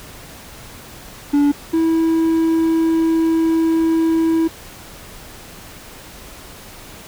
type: tone pair in turn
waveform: triangle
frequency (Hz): 287.9 / 325.9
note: D4 / E4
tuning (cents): -34 / -20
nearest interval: major second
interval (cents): 214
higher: second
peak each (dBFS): -9 / -11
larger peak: first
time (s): 1.33-1.52 / 1.73-4.48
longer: second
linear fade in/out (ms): 10
effects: pink hiss -38 dBFS RMS until 7.07 s